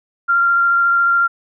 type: tone with vibrato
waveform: sine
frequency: 1385 Hz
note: F6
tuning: 15 cents flat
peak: -11 dBFS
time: 0.28-1.28 s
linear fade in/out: 20 ms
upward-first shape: sine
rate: 14 Hz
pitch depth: 8 cents each way
effects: none